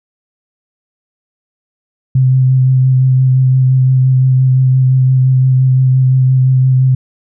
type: tone with vibrato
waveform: sine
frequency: 130 Hz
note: C3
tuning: 11 cents flat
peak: -6 dBFS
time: 2.15-6.95 s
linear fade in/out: 5 ms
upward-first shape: sine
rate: 5.8 Hz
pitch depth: 16 cents each way
effects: none